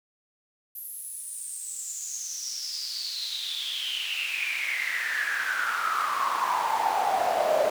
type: noise with high-pass filter sweep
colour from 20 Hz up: brown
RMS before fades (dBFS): -29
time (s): 0.75-7.7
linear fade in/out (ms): 5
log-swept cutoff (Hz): 12000 to 590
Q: 9.6
effects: none